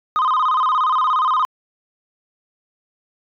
sine tone with vibrato, 1133 Hz, C#6, 37 cents sharp, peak -12 dBFS, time 0.16-1.45 s, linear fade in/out 0 ms, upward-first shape square, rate 17 Hz, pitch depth 160 cents each way, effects tanh soft clip ceiling -13 dBFS

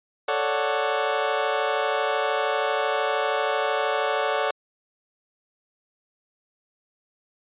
25% pulse chord, D major seventh, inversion second, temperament equal, 440 / 554.4 / 587.3 / 740 Hz, A4 / C#5 / D5 / F#5, 0 / 0 / 0 / 0 cents, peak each -24 dBFS, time 0.28-4.51 s, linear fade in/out 5 ms, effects resampled to 8000 Hz

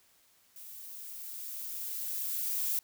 violet noise with level ramp, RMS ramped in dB -48 to -31 dBFS, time 0.56-2.79 s, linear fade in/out 2 ms, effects white hiss -66 dBFS RMS until 2.83 s

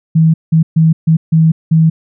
sine tone bursts at uneven times, 161 Hz, E3, 41 cents flat, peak -5 dBFS, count 6, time 0.15-0.34 / 0.52-0.63 / 0.76-0.93 / 1.07-1.17 / 1.32-1.52 / 1.71-1.9 s, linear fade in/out 10 ms, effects none

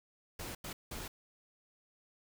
pink noise bursts at uneven times, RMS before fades -43 dBFS, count 3, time 0.39-0.55 / 0.64-0.73 / 0.91-1.08 s, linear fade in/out 5 ms, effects none

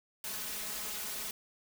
white noise with comb filter, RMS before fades -39 dBFS, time 0.24-1.31 s, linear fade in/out 2 ms, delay 4.7 ms, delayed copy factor +0.95, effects none

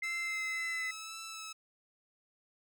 sine tone with pitch glide, 2081 to 2026 Hz, C7 to B6, -10 to +44 cents, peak -34 dBFS, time 0.02-0.91 s, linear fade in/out 5 ms, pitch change -46 cents, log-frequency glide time 0.33-0.71 s
10% pulse tone with vibrato, 1311 Hz, E6, 10 cents flat, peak -34 dBFS, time 0.03-1.53 s, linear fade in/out 10 ms, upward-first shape sine, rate 1.9 Hz, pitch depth 17 cents each way
effects none

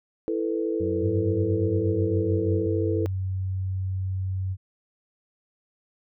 sine chord, E suspended fourth, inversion none, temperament equal, 329.6 / 440 / 493.9 Hz, E4 / A4 / B4, 0 / 0 / 0 cents, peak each -27 / -27 / -32 dBFS, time 0.28-3.06 s, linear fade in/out 0 ms
harmonic tone, 92.5 Hz, F#2, in tune, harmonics 1 / 2 / 4 / 5 / 6, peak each -30 / -35 / -46 / -44 / -48 dBFS, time 0.8-2.67 s, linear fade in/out 5 ms
sine tone with pitch glide, 101.1 to 94.33 Hz, G#2 to F#2, -46 to +34 cents, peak -25 dBFS, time 1.01-4.57 s, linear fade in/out 50 ms, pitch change -120 cents, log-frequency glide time 1.69-3.21 s
effects none

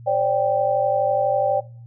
sine chord, C suspended second, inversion none, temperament equal with one note detuned, 535.2 / 587.3 / 784 Hz, C5 / D5 / G5, +39 / 0 / 0 cents, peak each -23 / -20 / -21 dBFS, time 0.06-1.61 s, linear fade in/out 20 ms, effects noise-tail reverb RT60 0.4 s tail -19 dB re dry + added 118 Hz sine -38 dBFS peak until 1.86 s

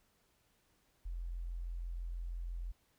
sine tone, 43.05 Hz, F1, 24 cents flat, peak -38 dBFS, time 1.05-2.72 s, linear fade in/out 10 ms, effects pink hiss -74 dBFS RMS until 2.98 s

